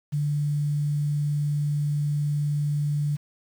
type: tone with quantisation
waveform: sine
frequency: 146.83 Hz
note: D3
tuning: in tune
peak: -22 dBFS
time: 0.12-3.17 s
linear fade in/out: 20 ms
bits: 8
effects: none